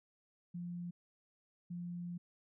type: tone bursts at uneven times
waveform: sine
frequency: 174.61 Hz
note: F3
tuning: in tune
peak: -40 dBFS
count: 2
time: 0.54-0.91 / 1.7-2.18 s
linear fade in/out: 10 ms
effects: none

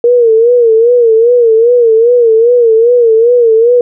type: tone with vibrato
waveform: sine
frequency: 466.2 Hz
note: A#4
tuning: in tune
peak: -3 dBFS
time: 0.04-3.81 s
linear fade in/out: 2 ms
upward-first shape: sine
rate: 2.5 Hz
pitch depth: 93 cents each way
effects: none

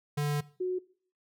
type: tone pair in turn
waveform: square / sine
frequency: 146.5 / 366.8 Hz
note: D3 / F#4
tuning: -4 / -15 cents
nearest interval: octave + major third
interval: 1589 cents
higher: second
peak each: -28 dBFS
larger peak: neither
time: 0.17-0.41 / 0.6-0.79 s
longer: first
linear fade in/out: 10 ms
effects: noise-tail reverb RT60 0.5 s tail -20 dB re dry

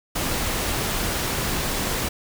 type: noise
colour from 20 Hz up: pink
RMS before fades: -25 dBFS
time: 0.15-2.09 s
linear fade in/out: 10 ms
effects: none

